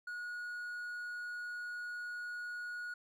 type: tone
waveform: triangle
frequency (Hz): 1451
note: F#6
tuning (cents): -34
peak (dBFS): -38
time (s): 0.07-2.94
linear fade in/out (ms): 5
effects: none